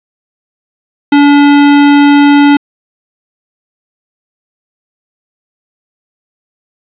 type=tone; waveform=square; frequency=287 Hz; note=D4; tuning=40 cents flat; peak=-3 dBFS; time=1.12-2.57 s; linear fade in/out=5 ms; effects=resampled to 8000 Hz + 7-bit